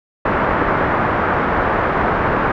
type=low-pass noise; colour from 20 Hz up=white; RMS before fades=-17 dBFS; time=0.25-2.52 s; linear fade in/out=5 ms; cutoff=1500 Hz; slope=24 dB/octave; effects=none